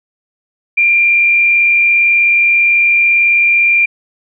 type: tone with frequency modulation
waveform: sine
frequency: 2387 Hz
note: D7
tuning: 28 cents sharp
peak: -7 dBFS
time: 0.77-3.86 s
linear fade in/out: 10 ms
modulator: 58.2 Hz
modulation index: 0.65
effects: none